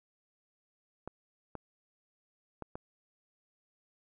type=clicks; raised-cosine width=1 ms; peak=-26 dBFS; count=4; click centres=1.076 / 1.553 / 2.623 / 2.755 s; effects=none